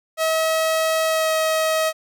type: tone with pitch glide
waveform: sawtooth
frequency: 641 to 635.5 Hz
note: E5 to D#5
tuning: -49 to +36 cents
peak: -14 dBFS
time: 0.17-1.93 s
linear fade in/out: 50 ms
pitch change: -15 cents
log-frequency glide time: 1.06-1.32 s
effects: none